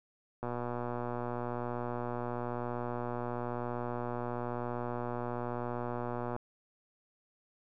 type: click train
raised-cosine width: 1 ms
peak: -23 dBFS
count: 719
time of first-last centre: 0.43-6.364 s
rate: 121 Hz
effects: none